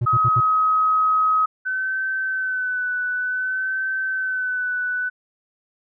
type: tone bursts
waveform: triangle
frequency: 120 Hz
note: B2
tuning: 49 cents flat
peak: -16 dBFS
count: 4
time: 0.01-0.406 s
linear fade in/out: 10 ms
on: 48 ms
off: 68 ms
type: tone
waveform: sine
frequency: 1269 Hz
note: D#6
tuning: 34 cents sharp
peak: -15 dBFS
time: 0.06-1.46 s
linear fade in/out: 10 ms
type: tone with vibrato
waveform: sine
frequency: 1515 Hz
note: F#6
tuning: 40 cents sharp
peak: -21 dBFS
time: 1.65-5.1 s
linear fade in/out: 20 ms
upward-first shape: sine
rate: 0.55 Hz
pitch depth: 31 cents each way
effects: none